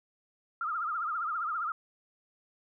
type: tone with vibrato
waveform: sine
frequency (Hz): 1300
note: E6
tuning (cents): -24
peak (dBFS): -30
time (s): 0.61-1.72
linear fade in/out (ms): 2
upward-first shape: triangle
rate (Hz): 15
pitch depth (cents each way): 160
effects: none